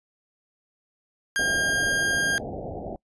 40% pulse tone, 1610 Hz, G6, 46 cents sharp, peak -21 dBFS, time 1.36-2.38 s, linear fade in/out 0 ms
white low-pass noise, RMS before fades -34 dBFS, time 1.39-2.96 s, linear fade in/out 2 ms, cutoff 780 Hz, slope 96 dB/octave
effects noise-tail reverb RT60 0.1 s tail -24 dB re dry + resampled to 24000 Hz

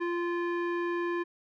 square tone with low-pass filter, 346.4 Hz, F4, 14 cents flat, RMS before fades -31 dBFS, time 0-1.24 s, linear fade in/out 20 ms, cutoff 1800 Hz, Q 1.7, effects none

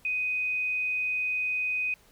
sine tone, 2500 Hz, D#7, 8 cents sharp, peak -26 dBFS, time 0.05-1.94 s, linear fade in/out 2 ms, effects pink hiss -60 dBFS RMS until 2.11 s

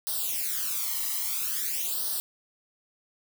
blue noise with flanger, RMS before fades -30 dBFS, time 0.07-2.2 s, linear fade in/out 0 ms, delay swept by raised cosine 0.21 to 1 ms, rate 0.5 Hz, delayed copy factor +1, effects none

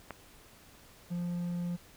click, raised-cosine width 0.5 ms, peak -24 dBFS, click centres 0.107 s
triangle tone, 174.61 Hz, F3, in tune, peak -30 dBFS, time 1.1-1.77 s, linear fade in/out 20 ms
effects pink hiss -57 dBFS RMS until 1.96 s

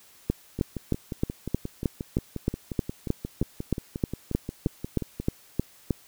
two click trains, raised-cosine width 3 ms, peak -18 / -10 dBFS, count 27 / 19, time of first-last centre 0.59-5.2 / 0.3-5.907 s, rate 5.64 / 3.21 Hz, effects white hiss -55 dBFS RMS until 6.07 s

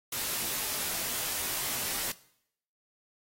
white noise with comb filter, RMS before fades -33 dBFS, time 0.12-2.12 s, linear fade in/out 5 ms, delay 19 ms, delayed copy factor -0.95, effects noise-tail reverb RT60 0.7 s tail -19 dB re dry + AAC 48 kbps

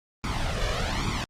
pink noise with flanger, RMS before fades -27 dBFS, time 0.24-1.24 s, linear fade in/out 0 ms, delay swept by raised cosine 0.86 to 1.74 ms, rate 1.2 Hz, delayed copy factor +0.75, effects low-pass 5000 Hz 12 dB/octave + Opus 24 kbps

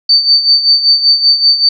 sine tone with tremolo, 4572 Hz, D8, 47 cents flat, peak -3 dBFS, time 0.09-1.69 s, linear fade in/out 5 ms, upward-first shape sine, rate 5.2 Hz, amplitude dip 70%, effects none

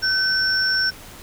sine tone pair together, 1528 / 5445 Hz, G6 / F8, -45 / -45 cents, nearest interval octave + minor seventh, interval 2200 cents, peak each -20 dBFS, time 0.02-0.91 s, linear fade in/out 20 ms, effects pink hiss -41 dBFS RMS until 1.22 s

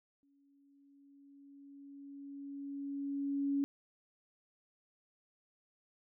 sine tone with exponential growth, 280 Hz, C#4, 18 cents sharp, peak -29 dBFS, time 0.23-3.64 s, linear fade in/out 0 ms, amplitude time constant 740 ms, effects none

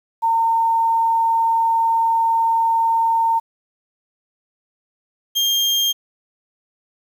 sine / 35% pulse tone pair in turn, 911 / 3207 Hz, A#5 / G7, -40 / +39 cents, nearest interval octave + minor seventh, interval 2179 cents, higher second, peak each -14 dBFS, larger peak neither, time 0.22-3.4 / 5.35-5.93 s, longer first, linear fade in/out 20 ms, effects 8-bit

